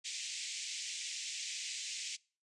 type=band-pass noise; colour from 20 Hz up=white; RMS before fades=-42 dBFS; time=0.04-2.17 s; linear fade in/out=20 ms; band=2100 to 7800 Hz; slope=48 dB/octave; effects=noise-tail reverb RT60 0.4 s tail -25 dB re dry + resampled to 24000 Hz